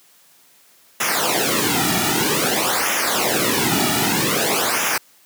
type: noise with flanger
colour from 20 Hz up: pink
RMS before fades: -19 dBFS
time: 1-4.98 s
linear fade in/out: 5 ms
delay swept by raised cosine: 0.23 to 1.93 ms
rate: 0.52 Hz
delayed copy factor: -0.85
effects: white hiss -53 dBFS RMS until 5.25 s + high-pass 150 Hz 12 dB/octave